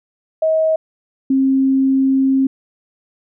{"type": "tone pair in turn", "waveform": "sine", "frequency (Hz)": [636, 267.4], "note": ["D#5", "C4"], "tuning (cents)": [38, 38], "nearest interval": "octave + minor third", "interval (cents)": 1500, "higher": "first", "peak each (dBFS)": [-12, -11], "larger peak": "second", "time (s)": [[0.42, 0.76], [1.3, 2.47]], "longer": "second", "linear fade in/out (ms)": 5, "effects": []}